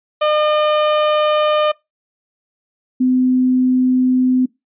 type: tone pair in turn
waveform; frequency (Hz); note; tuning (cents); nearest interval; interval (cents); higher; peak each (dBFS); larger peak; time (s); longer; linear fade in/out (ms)
30% pulse / sine; 606 / 254.8; D#5 / C4; -46 / -46; octave + minor third; 1500; first; -10 / -11; first; 0.21-1.72 / 3-4.46; first; 10
effects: noise-tail reverb RT60 0.2 s tail -22 dB re dry + resampled to 8000 Hz